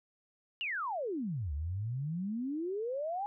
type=exponential two-way sweep; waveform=sine; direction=down then up; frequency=2960 to 69.3 to 835 Hz; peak=-33 dBFS; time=0.61-3.26 s; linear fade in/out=0 ms; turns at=1.53 s; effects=none